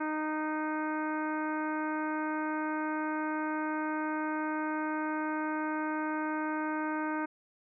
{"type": "harmonic tone with a mistuned harmonic", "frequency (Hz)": 308.6, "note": "D#4", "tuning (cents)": -14, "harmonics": [1, 2, 3, 4, 5, 6, 7, 8], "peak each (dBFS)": [-33, -41, -37, -41, -39, -51, -48, -54], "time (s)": [0, 7.26], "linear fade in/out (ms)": 10, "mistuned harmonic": 6, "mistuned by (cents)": 17, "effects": []}